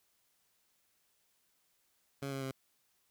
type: tone with pitch steps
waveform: 15% pulse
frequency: 138.59 / 135.82 / 133.1 Hz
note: C#3 / C#3 / C3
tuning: 0 / -35 / +30 cents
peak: -31 dBFS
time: 2.22-2.514 s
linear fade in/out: 5 ms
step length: 98 ms
effects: white hiss -75 dBFS RMS until 3.1 s